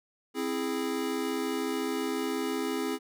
square chord, C augmented, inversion none, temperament equal with one note detuned, 263.9 / 329.6 / 415.3 Hz, C4 / E4 / G#4, +15 / 0 / 0 cents, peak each -34 / -35 / -34 dBFS, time 0.34-2.99 s, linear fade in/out 50 ms, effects none

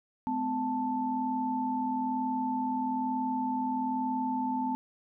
sine tone cluster, 213.3 / 254.4 / 881 Hz, G#3 / C4 / A5, +46 / -48 / +2 cents, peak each -40 / -31 / -31 dBFS, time 0.27-4.75 s, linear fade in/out 0 ms, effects none

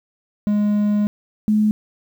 triangle / sine tone pair in turn, 207.7 / 213 Hz, G#3 / G#3, 0 / +44 cents, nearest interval unison, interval 44 cents, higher second, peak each -13 dBFS, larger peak neither, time 0.47-1.07 / 1.48-1.71 s, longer first, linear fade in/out 0 ms, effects 8-bit

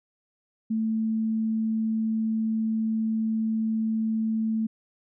sine tone, 221.3 Hz, A3, 10 cents sharp, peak -23 dBFS, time 0.7-4.67 s, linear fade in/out 10 ms, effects none

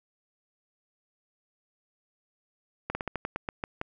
slowing click train, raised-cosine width 0.5 ms, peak -16 dBFS, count 10, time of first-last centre 2.9-3.814 s, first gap 50 ms, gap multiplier 1.17, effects none

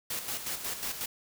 white noise with tremolo, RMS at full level -34 dBFS, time 0.1-1.06 s, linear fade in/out 5 ms, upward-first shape square, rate 5.5 Hz, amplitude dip 55%, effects none

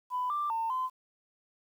sine tone with pitch steps, 998 / 1181 / 900 / 1027 Hz, B5 / D6 / A5 / C6, +18 / +9 / +39 / -33 cents, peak -28 dBFS, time 0.1-0.9 s, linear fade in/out 50 ms, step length 200 ms, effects tanh soft clip ceiling -24 dBFS + 10-bit

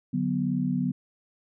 sine chord, B minor, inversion first, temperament equal, 146.83 / 185 / 246.9 Hz, D3 / F#3 / B3, 0 / 0 / 0 cents, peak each -30 / -28 / -27 dBFS, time 0.13-0.92 s, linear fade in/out 10 ms, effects none

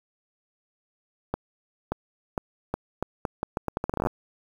accelerating click train, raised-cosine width 1 ms, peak -12 dBFS, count 20, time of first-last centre 1.34-4.071 s, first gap 580 ms, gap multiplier 0.79, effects 7-bit

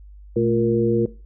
harmonic tone with a mistuned harmonic, 117.1 Hz, A#2, 8 cents sharp, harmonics 1 / 2 / 3 / 4, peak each -25 / -23 / -20 / -20 dBFS, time 0.36-1.06 s, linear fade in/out 5 ms, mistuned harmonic 2, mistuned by -110 cents, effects noise-tail reverb RT60 0.3 s tail -18 dB re dry + added 50 Hz sine -40 dBFS peak until 1.25 s

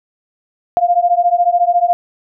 sine beating tone pair, 694 / 708 Hz, F5 / F5, -11 / +23 cents, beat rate 14 Hz, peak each -13 dBFS, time 0.77-1.93 s, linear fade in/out 0 ms, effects none

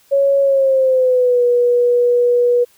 sine tone with pitch glide, 554.4 to 485.4 Hz, C#5 to B4, 0 to -30 cents, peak -10 dBFS, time 0.11-2.65 s, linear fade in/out 20 ms, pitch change -230 cents, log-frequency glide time 0.41-1.44 s, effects white hiss -53 dBFS RMS until 2.77 s

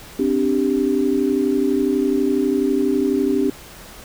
sine chord, C suspended second, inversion none, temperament equal, 261.6 / 293.7 / 392 Hz, C4 / D4 / G4, 0 / 0 / 0 cents, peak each -20 dBFS, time 0.19-3.5 s, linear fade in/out 5 ms, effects pink hiss -40 dBFS RMS until 4.04 s

